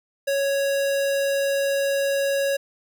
square tone, 554.4 Hz, C#5, in tune, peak -21 dBFS, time 0.27-2.57 s, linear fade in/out 10 ms, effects none

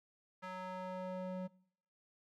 square tone with band-pass filter sweep, 185 Hz, F#3, in tune, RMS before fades -43 dBFS, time 0.42-1.48 s, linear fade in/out 20 ms, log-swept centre 1300 to 370 Hz, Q 1.3, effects noise-tail reverb RT60 0.7 s tail -23 dB re dry

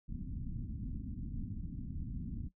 pink low-pass noise, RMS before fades -41 dBFS, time 0.08-2.49 s, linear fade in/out 20 ms, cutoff 270 Hz, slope 48 dB/octave, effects noise-tail reverb RT60 0.1 s tail -17 dB re dry

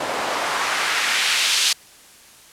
white noise with band-pass filter sweep, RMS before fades -21 dBFS, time 0-1.73 s, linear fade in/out 5 ms, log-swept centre 560 to 4100 Hz, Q 1.1, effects white hiss -47 dBFS RMS until 2.52 s + low-pass 11000 Hz 12 dB/octave

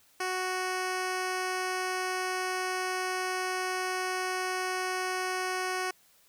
10% pulse tone with low-pass filter, 370 Hz, F#4, in tune, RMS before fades -32 dBFS, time 0.2-5.91 s, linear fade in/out 5 ms, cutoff 10000 Hz, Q 0.88, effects white hiss -63 dBFS RMS until 6.28 s

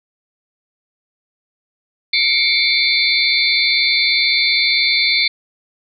sine tone cluster, 2166 / 2306 / 3562 / 4119 / 4489 Hz, C#7 / D7 / A7 / C8 / C#8, -41 / -32 / +21 / -28 / +21 cents, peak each -19 dBFS, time 2.13-5.28 s, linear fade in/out 5 ms, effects none

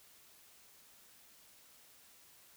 silence, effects white hiss -62 dBFS RMS until 2.56 s

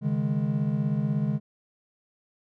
triangle chord, C# suspended second, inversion none, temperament equal with one note detuned, 138.59 / 154.94 / 207.7 Hz, C#3 / D#3 / G#3, 0 / -7 / 0 cents, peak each -26 dBFS, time 0.01-1.4 s, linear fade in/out 50 ms, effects none

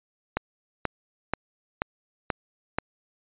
click train, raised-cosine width 0.5 ms, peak -9 dBFS, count 6, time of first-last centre 0.37-2.785 s, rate 2.07 Hz, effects resampled to 8000 Hz

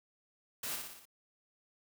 white noise with echo, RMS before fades -39 dBFS, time 0.63-0.76 s, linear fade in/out 5 ms, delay 59 ms, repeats 5, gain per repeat -4 dB, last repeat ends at 1.055 s, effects none

